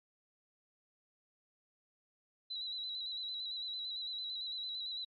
sine tone with vibrato, 3951 Hz, B7, in tune, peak -38 dBFS, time 2.5-5.05 s, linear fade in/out 10 ms, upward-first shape square, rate 8.9 Hz, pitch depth 33 cents each way, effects MP3 32 kbps

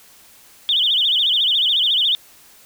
sine tone with vibrato, 3299 Hz, G#7, 12 cents flat, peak -14 dBFS, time 0.69-2.15 s, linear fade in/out 0 ms, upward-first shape sine, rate 14 Hz, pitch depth 200 cents each way, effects white hiss -48 dBFS RMS until 2.65 s

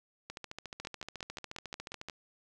two click trains, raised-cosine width 0.2 ms, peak -24 / -24 dBFS, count 8 / 26, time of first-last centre 0.85-2.098 / 0.3-2.086 s, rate 5.61 / 14 Hz, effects none

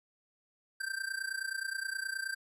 square tone with amplitude modulation, 1568 Hz, G6, in tune, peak -32 dBFS, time 0.8-2.35 s, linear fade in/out 10 ms, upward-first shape sine, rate 29.5 Hz, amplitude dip 85%, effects resampled to 32000 Hz

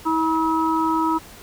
harmonic tone, 321.5 Hz, E4, 43 cents flat, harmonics 1 / 3 / 4, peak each -21 / -21 / -25 dBFS, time 0.05-1.19 s, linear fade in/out 20 ms, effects pink hiss -43 dBFS RMS until 1.42 s

